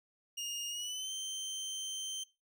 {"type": "tone with pitch glide", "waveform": "25% pulse", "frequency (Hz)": [2841, 3116], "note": ["F7", "G7"], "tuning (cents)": [29, -11], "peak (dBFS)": -34, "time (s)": [0.37, 2.24], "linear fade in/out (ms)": 10, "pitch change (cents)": 160, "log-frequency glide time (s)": [0.69, 1.11], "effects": ["noise-tail reverb RT60 0.3 s tail -24 dB re dry"]}